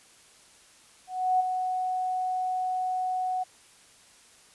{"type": "tone with ADSR envelope", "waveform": "sine", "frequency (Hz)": 740, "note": "F#5", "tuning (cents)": 0, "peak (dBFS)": -19, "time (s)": [1.07, 3.44], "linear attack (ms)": 330, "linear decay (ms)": 13, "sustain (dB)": -7, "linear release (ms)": 15, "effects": ["white hiss -56 dBFS RMS until 4.54 s", "resampled to 24000 Hz"]}